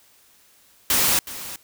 white noise with echo, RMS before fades -19 dBFS, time 0.9-1.19 s, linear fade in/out 2 ms, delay 370 ms, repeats 1, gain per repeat -15 dB, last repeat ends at 1.56 s, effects white hiss -56 dBFS RMS until 1.63 s

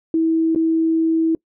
sine tone with dropouts, 324.6 Hz, E4, 27 cents flat, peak -14 dBFS, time 0.14-1.35 s, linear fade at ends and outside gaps 2 ms, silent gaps 0.549-0.559 s, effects noise-tail reverb RT60 0.1 s tail -25 dB re dry

